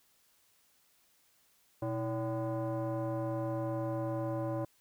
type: tone with frequency modulation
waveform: sine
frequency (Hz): 122.1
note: B2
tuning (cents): -19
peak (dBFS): -31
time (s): 1.82-4.65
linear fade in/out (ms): 5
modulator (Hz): 446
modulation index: 1.4
effects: tanh soft clip ceiling -27 dBFS + white hiss -69 dBFS RMS until 4.8 s